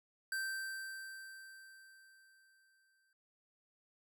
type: tone with exponential decay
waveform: square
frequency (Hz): 1561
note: G6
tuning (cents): -8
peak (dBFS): -36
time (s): 0.32-3.13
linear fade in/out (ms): 2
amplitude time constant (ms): 610
effects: none